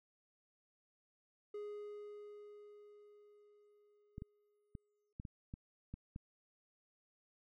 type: tone with exponential decay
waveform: triangle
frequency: 415.3 Hz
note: G#4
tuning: in tune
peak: -40 dBFS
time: 1.54-5.13 s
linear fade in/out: 5 ms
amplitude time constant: 780 ms
type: clicks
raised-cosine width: 5 ms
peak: -33 dBFS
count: 8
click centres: 4.181 / 4.221 / 4.752 / 5.199 / 5.252 / 5.539 / 5.94 / 6.161 s
effects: none